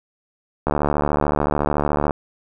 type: click train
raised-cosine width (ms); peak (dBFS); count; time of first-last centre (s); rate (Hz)
1; -5; 107; 0.67-2.108; 73.7
effects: none